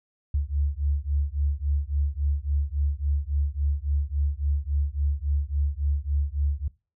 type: beating tone pair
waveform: sine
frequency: 70.1 / 73.7 Hz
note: C#2 / D2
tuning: +20 / +7 cents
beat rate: 3.6 Hz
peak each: -26 dBFS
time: 0.34-6.68 s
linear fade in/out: 5 ms
effects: noise-tail reverb RT60 0.3 s tail -21 dB re dry